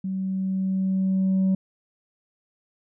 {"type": "tone with level ramp", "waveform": "sine", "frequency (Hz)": 190, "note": "F#3", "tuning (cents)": 46, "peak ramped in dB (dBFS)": [-25, -15], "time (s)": [0.04, 1.55], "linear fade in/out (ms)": 5, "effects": ["tanh soft clip ceiling -17 dBFS"]}